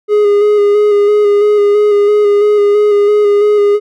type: tone with vibrato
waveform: triangle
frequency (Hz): 413.5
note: G#4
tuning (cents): -8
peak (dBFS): -4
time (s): 0.08-3.8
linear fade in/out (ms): 50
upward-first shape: square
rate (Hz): 3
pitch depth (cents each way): 20
effects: none